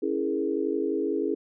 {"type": "chord", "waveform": "sine", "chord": "A# half-diminished seventh", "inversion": "first", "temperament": "equal", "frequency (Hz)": [277.2, 329.6, 415.3, 466.2], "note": ["C#4", "E4", "G#4", "A#4"], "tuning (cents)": [0, 0, 0, 0], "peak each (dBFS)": [-31, -29, -28, -34], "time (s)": [0.02, 1.35], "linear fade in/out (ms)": 10, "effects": []}